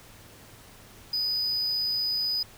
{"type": "tone", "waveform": "triangle", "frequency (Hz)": 4978, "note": "D#8", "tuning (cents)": 0, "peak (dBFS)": -24, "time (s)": [1.13, 2.43], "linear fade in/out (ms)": 5, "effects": ["added 107 Hz sine -57 dBFS peak until 2.57 s", "pink hiss -51 dBFS RMS until 2.57 s"]}